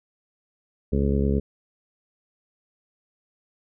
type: harmonic tone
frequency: 69.3 Hz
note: C#2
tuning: in tune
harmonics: 1 / 2 / 3 / 4 / 5 / 6 / 7 / 8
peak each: -23 / -27 / -25 / -31 / -36 / -28 / -34 / -40 dBFS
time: 0.92-1.4 s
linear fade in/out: 10 ms
effects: none